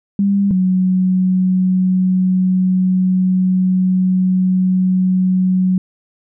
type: tone pair in turn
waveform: sine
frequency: 199.1 / 185.18 Hz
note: G3 / F#3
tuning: +27 / +2 cents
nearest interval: minor second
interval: 125 cents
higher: first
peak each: -11 dBFS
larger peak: neither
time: 0.19-0.51 / 0.51-5.78 s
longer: second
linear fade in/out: 2 ms
effects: none